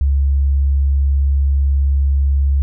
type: tone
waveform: sine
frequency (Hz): 69.2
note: C#2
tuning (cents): -2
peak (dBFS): -11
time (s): 0.01-2.62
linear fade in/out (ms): 0
effects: none